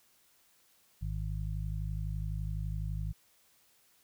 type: harmonic tone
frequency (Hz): 51.91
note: G#1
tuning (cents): 0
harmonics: 1 / 2 / 3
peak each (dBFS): -35 / -38 / -40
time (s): 1.01-3.13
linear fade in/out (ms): 20
effects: white hiss -67 dBFS RMS until 4.03 s